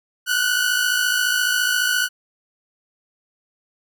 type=tone pair together; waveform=sawtooth; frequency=1453.5 / 1508 Hz; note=F#6 / F#6; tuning=-31 / +32 cents; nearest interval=minor second; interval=63 cents; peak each=-17 dBFS; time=0.26-2.09 s; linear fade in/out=50 ms; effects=none